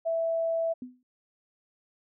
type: tone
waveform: sine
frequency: 659.3 Hz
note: E5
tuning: in tune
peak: -25 dBFS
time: 0.05-0.74 s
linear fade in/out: 20 ms
type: tone with exponential decay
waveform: sine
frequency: 250.7 Hz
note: B3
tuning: 26 cents sharp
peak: -33 dBFS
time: 0.82-1.03 s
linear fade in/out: 2 ms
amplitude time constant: 45 ms
effects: none